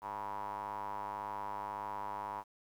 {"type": "tone with band-pass filter", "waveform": "square", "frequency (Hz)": 50.9, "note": "G#1", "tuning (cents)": -34, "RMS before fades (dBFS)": -41, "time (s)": [0.01, 2.44], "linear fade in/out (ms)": 50, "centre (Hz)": 950, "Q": 7.9, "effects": ["11-bit"]}